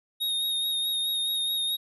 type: tone with vibrato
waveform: square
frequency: 3729 Hz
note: A#7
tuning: in tune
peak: -26 dBFS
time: 0.2-1.77 s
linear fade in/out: 20 ms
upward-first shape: sine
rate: 4.7 Hz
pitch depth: 25 cents each way
effects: none